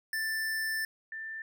square / sine tone pair in turn, 1769 / 1779.2 Hz, A6 / A6, +9 / +19 cents, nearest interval unison, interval 10 cents, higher second, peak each -31 / -37 dBFS, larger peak first, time 0.13-0.85 / 1.12-1.42 s, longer first, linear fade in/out 2 ms, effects none

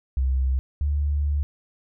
sine tone pair in turn, 65.41 / 72.68 Hz, C2 / D2, 0 / -17 cents, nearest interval major second, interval 183 cents, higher second, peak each -19 / -20 dBFS, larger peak first, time 0.17-0.59 / 0.81-1.43 s, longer second, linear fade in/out 0 ms, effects none

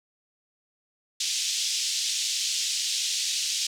white band-pass noise, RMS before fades -28 dBFS, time 1.2-3.67 s, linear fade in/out 5 ms, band 3000 to 6900 Hz, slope 24 dB/octave, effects none

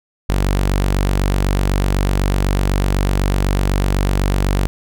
sawtooth tone, 48 Hz, G1, 36 cents flat, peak -10 dBFS, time 0.29-4.67 s, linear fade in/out 0 ms, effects none

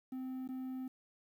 triangle tone with dropouts, 259 Hz, C4, 17 cents flat, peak -37 dBFS, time 0.12-0.88 s, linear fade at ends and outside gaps 5 ms, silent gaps 0.477-0.488 s, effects 11-bit

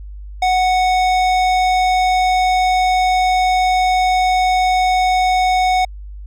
sine tone with hard clipping, 739 Hz, F#5, 2 cents flat, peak -14 dBFS, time 0.42-5.85 s, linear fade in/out 5 ms, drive 14 dB, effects added 50 Hz sine -29 dBFS peak until 6.26 s

